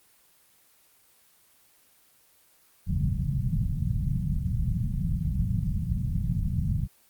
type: low-pass noise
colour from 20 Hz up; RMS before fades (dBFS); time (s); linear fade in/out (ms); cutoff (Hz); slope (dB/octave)
white; -27; 2.86-6.88; 50; 180; 48
effects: white hiss -61 dBFS RMS until 7.09 s + Opus 24 kbps